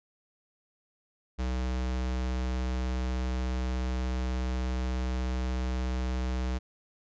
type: tone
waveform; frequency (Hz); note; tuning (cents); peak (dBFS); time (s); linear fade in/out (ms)
square; 63.1; B1; +38; -29; 1.38-6.59; 20
effects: resampled to 16000 Hz